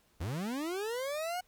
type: linear sweep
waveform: 40% pulse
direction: up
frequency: 69.3 to 740 Hz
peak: -33 dBFS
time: 0.2-1.41 s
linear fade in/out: 10 ms
effects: pink hiss -69 dBFS RMS until 1.47 s